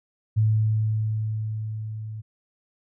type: tone with level ramp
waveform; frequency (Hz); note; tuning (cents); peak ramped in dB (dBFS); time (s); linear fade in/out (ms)
sine; 108.8; A2; -19; -16 to -32; 0.36-2.22; 20
effects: none